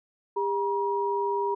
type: tone pair together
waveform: sine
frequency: 401.9 / 956 Hz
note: G4 / A#5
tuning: +43 / +43 cents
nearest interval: octave + minor third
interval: 1500 cents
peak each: -27 dBFS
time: 0.36-1.55 s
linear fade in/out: 10 ms
effects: none